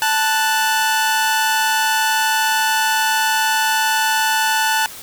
sawtooth tone pair together, 880 / 1480 Hz, A5 / F#6, 0 / 0 cents, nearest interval major sixth, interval 900 cents, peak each -13 / -16 dBFS, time 0.02-4.86 s, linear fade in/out 0 ms, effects white hiss -35 dBFS RMS until 5.02 s

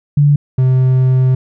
sine / triangle tone pair in turn, 145.1 / 129.27 Hz, D3 / C3, -21 / -21 cents, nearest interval major second, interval 200 cents, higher first, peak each -6 dBFS, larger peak neither, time 0.17-0.36 / 0.58-1.35 s, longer second, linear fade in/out 5 ms, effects none

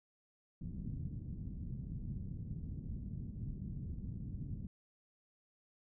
white low-pass noise, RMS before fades -43 dBFS, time 0.61-4.67 s, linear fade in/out 5 ms, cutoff 190 Hz, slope 24 dB/octave, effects none

